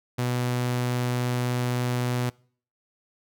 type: tone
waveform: sawtooth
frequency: 123.47 Hz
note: B2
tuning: in tune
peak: -20 dBFS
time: 0.18-2.3 s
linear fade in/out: 10 ms
effects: noise-tail reverb RT60 0.5 s tail -25 dB re dry